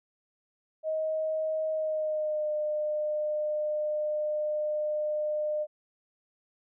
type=tone with pitch glide; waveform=sine; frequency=629 to 604.8 Hz; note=D#5 to D#5; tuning=+19 to -49 cents; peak=-27 dBFS; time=0.83-5.67 s; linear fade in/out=50 ms; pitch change=-68 cents; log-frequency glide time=1.71-2.51 s; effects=none